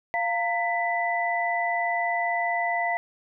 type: tone cluster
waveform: sine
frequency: 696 / 916 / 1989 Hz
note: F5 / A#5 / B6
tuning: -6 / -31 / +12 cents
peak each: -26 / -31 / -27 dBFS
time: 0.14-2.97 s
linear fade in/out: 0 ms
effects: none